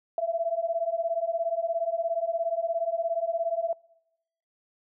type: beating tone pair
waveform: sine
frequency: 659.3 / 676.3 Hz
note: E5 / E5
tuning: 0 / +44 cents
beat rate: 17 Hz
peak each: -28 dBFS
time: 0.18-3.73 s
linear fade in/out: 2 ms
effects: noise-tail reverb RT60 0.9 s tail -25 dB re dry